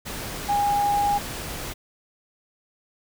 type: tone in noise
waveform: sine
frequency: 816 Hz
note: G#5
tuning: 31 cents flat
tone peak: -19 dBFS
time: 0.48-1.19 s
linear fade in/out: 20 ms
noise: pink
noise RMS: -33 dBFS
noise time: 0.05-1.74 s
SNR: +11 dB
effects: none